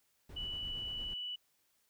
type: noise with tremolo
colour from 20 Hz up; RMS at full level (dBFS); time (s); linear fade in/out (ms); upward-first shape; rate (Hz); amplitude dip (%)
brown; -46; 0.29-1.14; 5; triangle; 8.6; 40
type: tone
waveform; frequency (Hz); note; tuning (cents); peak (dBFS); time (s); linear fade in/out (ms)
sine; 2960; F#7; 0; -38; 0.36-1.36; 10
effects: white hiss -75 dBFS RMS until 1.89 s